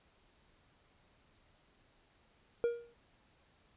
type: tone with exponential decay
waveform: triangle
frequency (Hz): 472.1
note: A#4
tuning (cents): +22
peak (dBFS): -24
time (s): 2.64-2.94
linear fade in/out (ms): 0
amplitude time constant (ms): 64
effects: pink hiss -69 dBFS RMS until 3.76 s + resampled to 8000 Hz